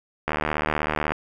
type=click train; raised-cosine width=0.5 ms; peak=-8 dBFS; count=65; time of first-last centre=0.28-1.12 s; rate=76.2 Hz; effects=8-bit